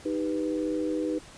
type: chord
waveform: sine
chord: Eb augmented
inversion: none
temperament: equal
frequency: 311.1 / 392 / 493.9 Hz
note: Eb4 / G4 / B4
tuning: 0 / 0 / 0 cents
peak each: -28 / -34 / -32 dBFS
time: 0.05-1.19 s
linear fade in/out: 10 ms
effects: pink hiss -49 dBFS RMS until 1.37 s + resampled to 22050 Hz